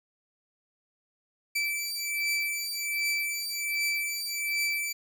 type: beating tone pair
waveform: sawtooth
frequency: 2322 / 2323.3 Hz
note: D7 / D7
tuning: -20 / -19 cents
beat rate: 1.3 Hz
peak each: -28 dBFS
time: 1.55-4.93 s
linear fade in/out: 10 ms
effects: none